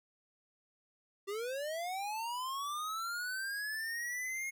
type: linear sweep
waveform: square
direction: up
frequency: 385.2 to 2163 Hz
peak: -37 dBFS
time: 1.27-4.51 s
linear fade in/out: 20 ms
effects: none